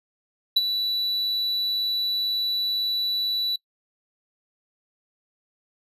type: tone with ADSR envelope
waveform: triangle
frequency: 3951 Hz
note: B7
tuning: in tune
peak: -12 dBFS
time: 0.56-3.56 s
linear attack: 8 ms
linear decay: 32 ms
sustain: -9 dB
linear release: 4 ms
effects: noise-tail reverb RT60 0.1 s tail -24 dB re dry + resampled to 32000 Hz